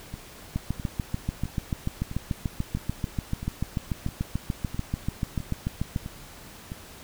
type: two click trains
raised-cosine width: 5 ms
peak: -22 / -14 dBFS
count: 11 / 38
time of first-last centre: 0.14-6.719 / 0.56-5.961 s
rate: 1.52 / 6.85 Hz
effects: pink hiss -46 dBFS RMS until 7.03 s